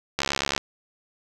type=click train; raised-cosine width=0.2 ms; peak=-6 dBFS; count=28; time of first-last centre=0.19-0.578 s; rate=69.5 Hz; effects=none